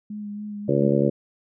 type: tone with vibrato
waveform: sine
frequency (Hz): 207.7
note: G#3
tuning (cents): 0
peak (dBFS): -30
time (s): 0.1-0.88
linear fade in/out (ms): 5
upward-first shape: sine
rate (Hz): 3.6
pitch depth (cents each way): 22
type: harmonic tone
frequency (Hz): 70.3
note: C#2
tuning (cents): +25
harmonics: 2 / 3 / 4 / 5 / 6 / 7 / 8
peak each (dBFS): -24 / -23 / -26 / -24 / -28 / -25 / -26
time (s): 0.68-1.1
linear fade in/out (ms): 10
effects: none